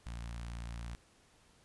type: tone with notch filter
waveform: sawtooth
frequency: 57.9 Hz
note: A#1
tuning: 11 cents flat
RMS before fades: -43 dBFS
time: 0.06-0.95 s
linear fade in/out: 0 ms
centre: 400 Hz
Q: 0.57
effects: pink hiss -66 dBFS RMS until 1.64 s + resampled to 24000 Hz